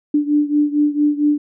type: beating tone pair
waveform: sine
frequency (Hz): 293.7 / 298.1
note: D4 / D4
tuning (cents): 0 / +26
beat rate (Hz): 4.4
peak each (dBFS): -15 / -18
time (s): 0.14-1.38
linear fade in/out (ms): 5
effects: none